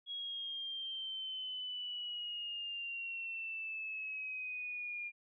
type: exponential sweep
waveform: sine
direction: down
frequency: 3322 to 2404 Hz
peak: -39 dBFS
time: 0.06-5.12 s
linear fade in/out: 50 ms
effects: none